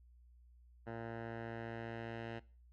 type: tone with low-pass filter sweep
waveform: 10% pulse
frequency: 114.9 Hz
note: A#2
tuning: 25 cents flat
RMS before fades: -45 dBFS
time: 0.86-2.4 s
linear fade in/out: 20 ms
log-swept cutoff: 1400 to 2500 Hz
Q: 1.5
effects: noise-tail reverb RT60 0.4 s tail -20 dB re dry + added 60 Hz sine -60 dBFS peak until 2.72 s